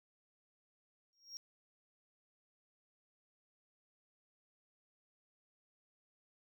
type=tone with exponential growth; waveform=triangle; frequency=5588 Hz; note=F8; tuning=in tune; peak=-40 dBFS; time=1.13-1.37 s; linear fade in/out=0 ms; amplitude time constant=51 ms; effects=none